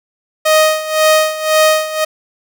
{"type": "tone with tremolo", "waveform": "sawtooth", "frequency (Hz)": 624, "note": "D#5", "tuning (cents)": 5, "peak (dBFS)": -3, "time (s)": [0.45, 2.05], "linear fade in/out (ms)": 10, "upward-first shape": "sine", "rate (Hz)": 1.9, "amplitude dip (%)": 80, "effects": []}